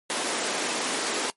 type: high-pass noise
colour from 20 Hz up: pink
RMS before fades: -28 dBFS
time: 0.1-1.3 s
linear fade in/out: 0 ms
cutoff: 270 Hz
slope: 24 dB/octave
effects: noise-tail reverb RT60 0.1 s tail -20 dB re dry + MP3 48 kbps